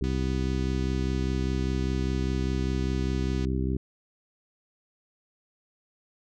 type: harmonic tone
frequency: 65 Hz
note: C2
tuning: 11 cents flat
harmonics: 1 / 2 / 3 / 4 / 5 / 6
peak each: -28 / -31 / -33 / -34 / -35 / -36 dBFS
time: 0.01-3.77 s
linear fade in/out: 5 ms
type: click train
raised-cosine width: 0.2 ms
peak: -27 dBFS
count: 843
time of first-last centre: 0.04-3.449 s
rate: 247 Hz
effects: none